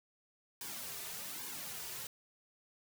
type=noise with flanger; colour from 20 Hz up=white; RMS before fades=-44 dBFS; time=0.61-2.07 s; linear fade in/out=2 ms; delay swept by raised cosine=1.5 to 3.8 ms; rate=1.2 Hz; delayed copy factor=-0.75; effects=none